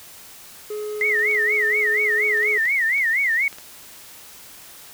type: tone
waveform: triangle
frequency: 422.2 Hz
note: G#4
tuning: 29 cents sharp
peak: -24 dBFS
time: 0.7-2.58 s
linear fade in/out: 5 ms
type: tone with vibrato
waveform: sine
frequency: 2000 Hz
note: B6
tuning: 21 cents sharp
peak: -17 dBFS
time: 1.01-3.48 s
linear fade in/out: 2 ms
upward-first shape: sine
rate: 4.2 Hz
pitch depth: 200 cents each way
type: clicks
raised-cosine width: 0.2 ms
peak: -22 dBFS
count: 10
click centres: 1.011 / 1.192 / 1.313 / 1.349 / 2.374 / 2.431 / 2.655 / 2.981 / 3.528 / 3.585 s
effects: white hiss -43 dBFS RMS until 4.93 s